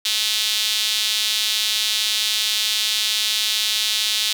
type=tone with high-pass filter; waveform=sawtooth; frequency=215.5 Hz; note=A3; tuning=36 cents flat; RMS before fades=-21 dBFS; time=0.05-4.33 s; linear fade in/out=5 ms; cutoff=3600 Hz; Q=2.8; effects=none